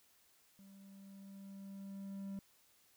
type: tone with level ramp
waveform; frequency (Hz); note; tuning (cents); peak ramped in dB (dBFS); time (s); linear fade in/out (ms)
triangle; 196.1; G3; +1; -55 to -39; 0.59-2.39; 0
effects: white hiss -70 dBFS RMS until 2.96 s